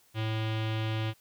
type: tone with low-pass filter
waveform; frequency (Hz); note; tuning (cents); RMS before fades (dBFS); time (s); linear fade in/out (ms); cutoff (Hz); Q
square; 110.1; A2; +2; -31; 0.14-1.14; 50; 3200; 3
effects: white hiss -64 dBFS RMS until 1.2 s